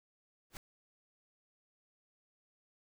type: noise with exponential growth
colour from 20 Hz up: pink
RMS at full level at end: -41 dBFS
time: 0.5-0.57 s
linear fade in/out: 1 ms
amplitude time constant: 15 ms
effects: none